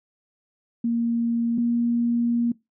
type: tone pair in turn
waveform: sine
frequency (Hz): 233.4 / 236.4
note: A#3 / A#3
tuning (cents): +2 / +24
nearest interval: unison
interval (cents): 22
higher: second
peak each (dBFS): -20 / -19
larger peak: second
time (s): 0.84-1.58 / 1.58-2.52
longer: second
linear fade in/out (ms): 5
effects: noise-tail reverb RT60 0.2 s tail -21 dB re dry